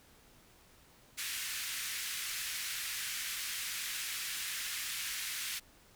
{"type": "band-pass noise", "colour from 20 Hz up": "pink", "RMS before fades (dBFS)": -39, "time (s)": [1.17, 5.6], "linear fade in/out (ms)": 20, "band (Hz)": [1700, 16000], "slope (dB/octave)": 24, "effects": ["pink hiss -62 dBFS RMS until 5.95 s"]}